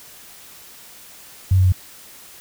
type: tone with pitch steps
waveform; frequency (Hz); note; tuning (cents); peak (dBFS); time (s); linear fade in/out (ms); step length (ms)
sine; 94 / 93.03 / 92.07; F#2 / F#2 / F#2; +28 / +10 / -8; -11; 1.51-1.723; 5; 71
effects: white hiss -43 dBFS RMS until 2.4 s